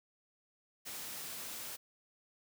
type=noise; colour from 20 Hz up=white; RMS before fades=-44 dBFS; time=0.85-1.77 s; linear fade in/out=20 ms; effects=high-pass 80 Hz 12 dB/octave